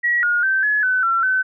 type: tone with pitch steps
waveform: sine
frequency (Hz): 1917 / 1433 / 1552 / 1699 / 1510 / 1355 / 1521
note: A#6 / F6 / G6 / G#6 / F#6 / E6 / F#6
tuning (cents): +48 / +44 / -18 / +39 / +35 / +47 / +47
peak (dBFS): -15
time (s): 0.03-1.43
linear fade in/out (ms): 20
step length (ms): 200
effects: none